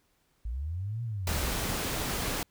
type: linear two-way sweep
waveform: sine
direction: up then down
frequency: 51.91 to 120 to 51.91 Hz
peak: -31 dBFS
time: 0.45-1.54 s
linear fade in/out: 5 ms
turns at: 1.03 s
type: noise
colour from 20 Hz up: pink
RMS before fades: -32 dBFS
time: 1.27-2.43 s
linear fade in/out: 2 ms
effects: pink hiss -71 dBFS RMS until 2.5 s